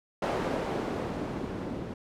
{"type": "noise with low-pass filter sweep", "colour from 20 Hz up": "blue", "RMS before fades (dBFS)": -33, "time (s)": [0.22, 1.94], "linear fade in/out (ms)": 5, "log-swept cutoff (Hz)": [540, 240], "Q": 0.85, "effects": []}